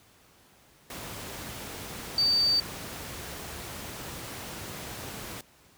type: tone in noise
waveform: sine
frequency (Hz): 4614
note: D8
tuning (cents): -31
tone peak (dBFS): -21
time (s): 2.18-2.6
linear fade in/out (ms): 2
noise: pink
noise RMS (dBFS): -39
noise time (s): 0.9-5.41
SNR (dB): +15
effects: pink hiss -59 dBFS RMS until 5.77 s + high-pass 60 Hz 12 dB/octave